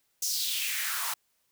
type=noise with high-pass filter sweep; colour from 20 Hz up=white; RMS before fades=-31 dBFS; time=0.22-1.14 s; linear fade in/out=5 ms; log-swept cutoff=6100 to 900 Hz; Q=3.5; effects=white hiss -73 dBFS RMS until 1.51 s